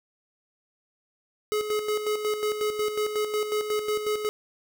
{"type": "tone with tremolo", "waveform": "square", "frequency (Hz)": 423.9, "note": "G#4", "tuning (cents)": 35, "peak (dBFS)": -24, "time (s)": [1.52, 4.29], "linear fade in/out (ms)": 0, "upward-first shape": "square", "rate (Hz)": 5.5, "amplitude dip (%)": 55, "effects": []}